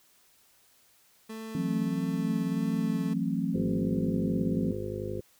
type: tone with vibrato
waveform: 30% pulse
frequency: 220 Hz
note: A3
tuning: in tune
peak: -35 dBFS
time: 1.29-3.14 s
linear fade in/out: 10 ms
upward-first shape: sine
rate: 1.6 Hz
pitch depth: 14 cents each way
type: chord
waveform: sine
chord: F# half-diminished seventh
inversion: third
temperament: just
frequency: 166.5 / 185 / 222 / 266.4 Hz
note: E3 / F#3 / A3 / C4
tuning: +18 / 0 / +16 / +31 cents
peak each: -32 dBFS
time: 1.55-4.72 s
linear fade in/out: 2 ms
type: harmonic tone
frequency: 51.4 Hz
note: G#1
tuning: 17 cents flat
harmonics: 1 / 2 / 3 / 4 / 5 / 7 / 8 / 9 / 10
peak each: -45 / -38 / -45 / -42 / -46 / -37 / -39 / -48 / -40 dBFS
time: 3.54-5.21 s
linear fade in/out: 10 ms
effects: white hiss -63 dBFS RMS until 5.39 s